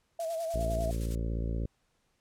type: tone with vibrato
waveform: sine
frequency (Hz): 659.3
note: E5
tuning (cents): 0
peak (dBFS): -31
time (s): 0.19-0.91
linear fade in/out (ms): 5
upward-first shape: triangle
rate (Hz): 10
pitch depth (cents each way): 60
type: noise with tremolo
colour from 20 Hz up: blue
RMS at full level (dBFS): -43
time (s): 0.2-1.15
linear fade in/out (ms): 0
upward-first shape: square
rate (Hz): 9.9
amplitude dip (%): 50
type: harmonic tone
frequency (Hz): 56.6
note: A1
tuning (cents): +50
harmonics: 1 / 2 / 3 / 4 / 5 / 6 / 7 / 8 / 9 / 10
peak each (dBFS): -31 / -37 / -41 / -43 / -45 / -47 / -48 / -49 / -50 / -51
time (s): 0.54-1.66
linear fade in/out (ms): 5
effects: pink hiss -74 dBFS RMS until 2.2 s + low-pass 10000 Hz 12 dB/octave